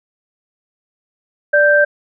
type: tone pair together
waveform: sine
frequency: 587.3 / 1567.9 Hz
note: D5 / G6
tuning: 0 / 0 cents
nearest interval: octave + perfect fourth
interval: 1700 cents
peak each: -11 dBFS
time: 1.53-1.85 s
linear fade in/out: 10 ms
effects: none